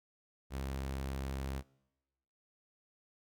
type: tone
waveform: sawtooth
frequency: 67.2 Hz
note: C2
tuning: 47 cents sharp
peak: -33 dBFS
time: 0.5-1.63 s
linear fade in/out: 50 ms
effects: noise-tail reverb RT60 1.0 s tail -24 dB re dry